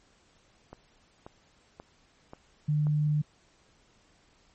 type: click train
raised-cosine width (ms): 1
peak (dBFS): -29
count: 5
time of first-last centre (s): 0.73-2.869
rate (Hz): 1.87
type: tone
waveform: sine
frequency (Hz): 150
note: D3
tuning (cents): +37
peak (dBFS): -23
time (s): 2.68-3.22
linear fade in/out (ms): 10
effects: pink hiss -64 dBFS RMS until 4.54 s + MP3 32 kbps